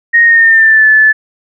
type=tone with pitch glide; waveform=sine; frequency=1864.7 to 1739.8 Hz; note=A#6 to A6; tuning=0 to -20 cents; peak=-3 dBFS; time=0.13-1.13 s; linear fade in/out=20 ms; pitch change=-120 cents; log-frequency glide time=0.24-0.87 s; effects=none